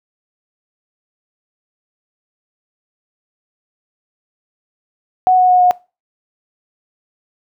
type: tone with pitch steps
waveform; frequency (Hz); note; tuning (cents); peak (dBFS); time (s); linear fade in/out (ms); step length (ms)
sine; 740 / 734 / 728.1 / 722.3; F#5 / F#5 / F#5 / F#5; 0 / -14 / -28 / -42; -7; 5.27-5.71; 0; 110
effects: noise-tail reverb RT60 0.3 s tail -22 dB re dry